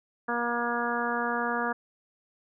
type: harmonic tone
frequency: 238 Hz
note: A#3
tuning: 36 cents sharp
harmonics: 1 / 2 / 3 / 4 / 5 / 6 / 7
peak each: -34 / -34 / -34 / -34 / -34 / -34 / -34 dBFS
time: 0.28-1.73 s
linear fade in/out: 10 ms
effects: none